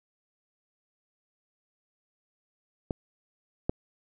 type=clicks; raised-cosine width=2 ms; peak=-16 / -12 dBFS; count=2; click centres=2.908 / 3.695 s; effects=none